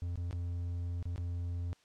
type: tone with dropouts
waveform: triangle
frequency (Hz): 87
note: F2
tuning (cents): -6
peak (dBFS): -32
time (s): 0.02-1.73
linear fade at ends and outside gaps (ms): 0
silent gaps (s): 0.157-0.175 / 0.31-0.328 / 1.027-1.055 / 1.16-1.179
effects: white hiss -68 dBFS RMS until 1.84 s + low-pass 6000 Hz 12 dB/octave